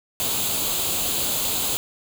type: noise with comb filter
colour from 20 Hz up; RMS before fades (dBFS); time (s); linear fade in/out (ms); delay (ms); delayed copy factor
white; -24; 0.2-1.77; 0; 0.27; +0.65
effects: none